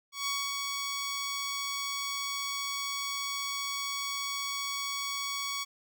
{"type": "tone with ADSR envelope", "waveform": "10% pulse", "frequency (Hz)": 1121, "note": "C#6", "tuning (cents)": 19, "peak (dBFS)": -21, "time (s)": [0.12, 5.65], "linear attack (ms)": 150, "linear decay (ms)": 240, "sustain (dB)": -3, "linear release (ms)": 24, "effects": []}